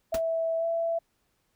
sine tone with pitch glide, 656 to 666.7 Hz, E5 to E5, -9 to +19 cents, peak -25 dBFS, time 0.12-0.99 s, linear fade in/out 10 ms, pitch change +28 cents, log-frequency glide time 0.58-0.65 s
pink noise with exponential decay, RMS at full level -28 dBFS, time 0.14-0.22 s, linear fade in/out 5 ms, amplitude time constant 16 ms
effects pink hiss -73 dBFS RMS until 1.55 s

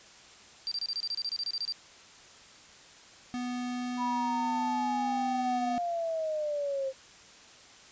sine tone bursts, 4699 Hz, D8, in tune, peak -30 dBFS, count 15, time 0.67-1.723 s, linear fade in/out 0 ms, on 45 ms, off 27 ms
square tone with pitch glide, 246.9 to 248.8 Hz, B3 to B3, 0 to +13 cents, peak -33 dBFS, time 3.34-5.78 s, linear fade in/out 0 ms, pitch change +13 cents, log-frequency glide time 3.64-4.64 s
sine linear sweep, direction down, 987.8 to 526 Hz, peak -29 dBFS, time 3.97-6.93 s, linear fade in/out 50 ms
effects white hiss -53 dBFS RMS until 7.91 s + resampled to 16000 Hz

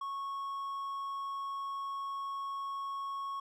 triangle tone, 1102 Hz, C#6, 11 cents flat, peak -34 dBFS, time 0.01-3.4 s, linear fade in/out 5 ms, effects none

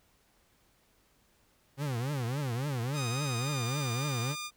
40% pulse tone with vibrato, 130.81 Hz, C3, in tune, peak -30 dBFS, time 1.77-4.36 s, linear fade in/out 50 ms, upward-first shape triangle, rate 3.6 Hz, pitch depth 270 cents each way
10% pulse tone with pitch glide, 1244.5 to 1207.7 Hz, D#6 to D6, 0 to +48 cents, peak -28 dBFS, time 2.93-4.51 s, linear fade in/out 50 ms, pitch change -52 cents, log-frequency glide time 3.31-3.68 s
effects pink hiss -68 dBFS RMS until 4.56 s

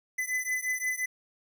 square beating tone pair, 2009 / 2014.7 Hz, B6 / B6, +29 / +34 cents, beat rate 5.7 Hz, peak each -32 / -33 dBFS, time 0.18-1.06 s, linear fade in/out 10 ms, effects none

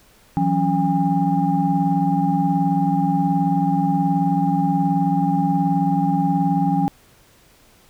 sine tone cluster, 164.2 / 182.9 / 277.4 / 808 Hz, E3 / F#3 / C#4 / G#5, -6 / -20 / +1 / -48 cents, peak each -21 dBFS, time 0.37-6.88 s, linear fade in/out 0 ms, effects tanh soft clip ceiling -6 dBFS + pink hiss -53 dBFS RMS until 7.89 s

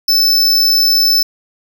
square tone, 5274 Hz, E8, in tune, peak -9 dBFS, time 0.08-1.23 s, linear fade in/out 5 ms, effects none

